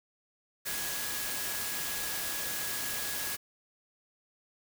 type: tone in noise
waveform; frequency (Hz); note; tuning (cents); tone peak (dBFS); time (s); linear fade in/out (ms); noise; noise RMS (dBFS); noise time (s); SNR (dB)
sine; 1669; G#6; +8; -43; 0.65-3.37; 20; white; -35; 0.65-3.37; -11
effects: none